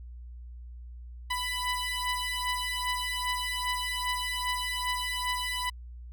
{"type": "beating tone pair", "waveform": "15% pulse", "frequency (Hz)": [993, 995.5], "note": ["B5", "B5"], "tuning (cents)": [9, 14], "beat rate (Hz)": 2.5, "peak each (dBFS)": -26, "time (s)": [1.3, 5.7], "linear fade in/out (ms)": 10, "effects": ["added 60 Hz sine -41 dBFS peak until 6.12 s"]}